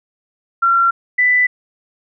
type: tone pair in turn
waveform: sine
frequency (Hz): 1368 / 1988.9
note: F6 / B6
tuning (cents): -36 / +12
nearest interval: tritone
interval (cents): 648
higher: second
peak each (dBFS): -10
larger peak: neither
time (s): 0.62-0.91 / 1.18-1.47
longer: neither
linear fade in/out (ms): 10
effects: none